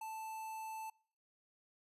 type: tone with notch filter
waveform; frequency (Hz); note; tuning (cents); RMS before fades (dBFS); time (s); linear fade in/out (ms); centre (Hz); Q
square; 880; A5; 0; -45; 0.01-0.9; 5; 3900; 1.1
effects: noise-tail reverb RT60 0.5 s tail -25 dB re dry + resampled to 32000 Hz